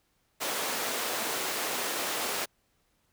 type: high-pass noise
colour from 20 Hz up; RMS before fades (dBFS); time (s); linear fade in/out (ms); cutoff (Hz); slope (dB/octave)
pink; -32; 0.4-2.46; 20; 410; 12
effects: pink hiss -72 dBFS RMS until 3.12 s